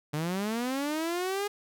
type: linear sweep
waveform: sawtooth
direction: up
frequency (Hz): 144.4 to 415.3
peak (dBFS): -25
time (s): 0.13-1.48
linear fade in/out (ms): 10
effects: none